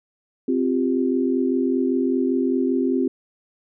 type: chord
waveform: sine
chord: C suspended fourth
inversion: none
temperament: equal with one note detuned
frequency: 261.6 / 349.2 / 394.3 Hz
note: C4 / F4 / G4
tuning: 0 / 0 / +10 cents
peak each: -20 / -24 / -25 dBFS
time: 0.48-3.08 s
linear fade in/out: 5 ms
effects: none